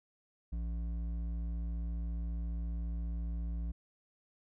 sine tone with hard clipping, 57.3 Hz, A#1, 29 cents flat, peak -36 dBFS, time 0.52-3.72 s, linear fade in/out 10 ms, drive 8 dB, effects none

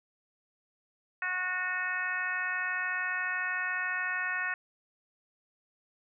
harmonic tone, 366.1 Hz, F#4, 18 cents flat, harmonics 2 / 3 / 4 / 5 / 6 / 7, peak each -44 / -40 / -34 / -33 / -44 / -39 dBFS, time 1.22-4.54 s, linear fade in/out 2 ms, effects none

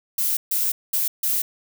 violet noise bursts at uneven times, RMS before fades -22 dBFS, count 4, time 0.18-0.37 / 0.51-0.72 / 0.93-1.08 / 1.23-1.42 s, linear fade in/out 5 ms, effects none

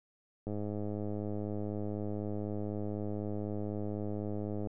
click train, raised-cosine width 2 ms, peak -25 dBFS, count 438, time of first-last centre 0.47-4.672 s, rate 104 Hz, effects none

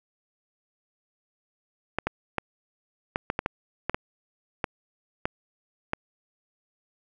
clicks, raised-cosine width 0.5 ms, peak -10 dBFS, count 12, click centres 1.986 / 2.07 / 2.383 / 3.159 / 3.301 / 3.391 / 3.461 / 3.896 / 3.945 / 4.642 / 5.255 / 5.934 s, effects none

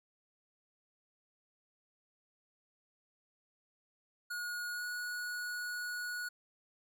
square tone with pitch glide, 1445 to 1459.3 Hz, F#6 to F#6, -41 to -24 cents, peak -38 dBFS, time 4.3-6.29 s, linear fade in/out 10 ms, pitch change +17 cents, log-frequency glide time 4.72-4.84 s, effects none

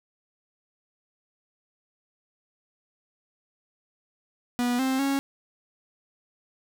45% pulse tone with pitch steps, 244 / 263.1 / 275.4 Hz, B3 / C4 / C#4, -21 / +10 / -11 cents, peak -23 dBFS, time 4.59-5.19 s, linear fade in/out 0 ms, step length 200 ms, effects none

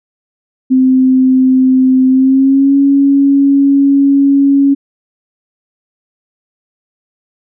sine tone with pitch glide, 259.4 to 278 Hz, C4 to C#4, -15 to +5 cents, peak -5 dBFS, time 0.7-4.75 s, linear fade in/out 20 ms, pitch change +120 cents, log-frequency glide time 2.08-2.76 s, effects none

